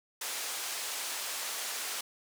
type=band-pass noise; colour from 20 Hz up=white; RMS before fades=-37 dBFS; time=0.21-2.01 s; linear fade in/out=5 ms; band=510 to 10000 Hz; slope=12 dB/octave; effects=none